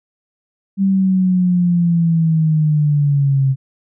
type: linear sweep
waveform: sine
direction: down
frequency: 196 to 132.6 Hz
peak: -11 dBFS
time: 0.77-3.56 s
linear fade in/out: 50 ms
effects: none